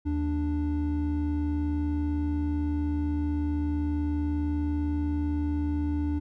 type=tone pair together; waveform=triangle; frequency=77.78 / 293.7 Hz; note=D#2 / D4; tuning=0 / 0 cents; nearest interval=octave + major seventh; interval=2300 cents; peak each=-26 dBFS; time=0.05-6.2 s; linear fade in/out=20 ms; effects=none